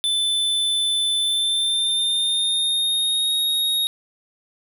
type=tone with pitch glide; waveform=square; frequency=3520 to 3751 Hz; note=A7 to A#7; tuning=0 to +10 cents; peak=-19 dBFS; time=0.04-3.87 s; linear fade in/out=0 ms; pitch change=+110 cents; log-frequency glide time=1.19-3.35 s; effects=none